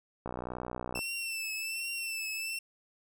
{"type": "click train", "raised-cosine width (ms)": 1, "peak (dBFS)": -23, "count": 46, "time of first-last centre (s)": [0.26, 0.991], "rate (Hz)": 61.6}
{"type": "tone with vibrato", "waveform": "sawtooth", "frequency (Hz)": 2670, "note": "E7", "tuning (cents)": 22, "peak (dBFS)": -31, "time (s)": [0.95, 2.59], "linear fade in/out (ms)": 5, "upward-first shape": "triangle", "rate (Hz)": 1.3, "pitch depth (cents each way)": 59}
{"effects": []}